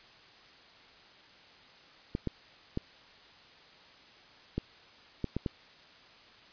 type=clicks; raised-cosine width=3 ms; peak=-18 dBFS; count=7; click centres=2.151 / 2.273 / 2.774 / 4.58 / 5.243 / 5.366 / 5.462 s; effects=white hiss -56 dBFS RMS until 6.52 s + resampled to 11025 Hz